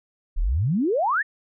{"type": "exponential sweep", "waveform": "sine", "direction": "up", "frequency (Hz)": [30.14, 1902], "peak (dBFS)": -19, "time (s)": [0.36, 1.23], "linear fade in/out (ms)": 20, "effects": []}